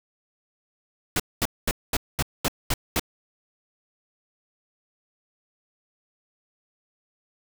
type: noise bursts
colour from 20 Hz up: pink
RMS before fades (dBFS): -23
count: 8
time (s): 1.16-2.996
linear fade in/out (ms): 2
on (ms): 37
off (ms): 220
effects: none